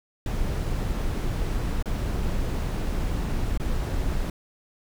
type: noise with dropouts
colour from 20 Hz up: brown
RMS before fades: -26 dBFS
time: 0.26-4.3 s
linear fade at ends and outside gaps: 2 ms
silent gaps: 1.826-1.857 / 3.576-3.598 s
effects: none